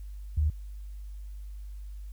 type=tone; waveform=sine; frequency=75.4 Hz; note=D2; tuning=46 cents sharp; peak=-22 dBFS; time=0.37-0.5 s; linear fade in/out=5 ms; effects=added 50 Hz sine -38 dBFS peak until 2.12 s + white hiss -66 dBFS RMS until 2.12 s